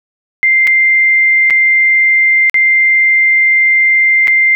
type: tone with dropouts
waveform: sine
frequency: 2093 Hz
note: C7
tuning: in tune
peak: -6 dBFS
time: 0.43-4.55 s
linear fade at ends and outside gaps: 0 ms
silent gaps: 0.67-0.674 / 1.5-1.506 / 2.497-2.543 / 4.273-4.28 s
effects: none